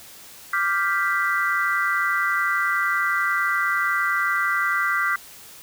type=chord; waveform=sine; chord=G dominant seventh; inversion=second; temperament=equal; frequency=1174.7 / 1396.9 / 1568 / 1975.5 Hz; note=D6 / F6 / G6 / B6; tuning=0 / 0 / 0 / 0 cents; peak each=-25 dBFS; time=0.53-5.16 s; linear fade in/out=5 ms; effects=white hiss -44 dBFS RMS until 5.62 s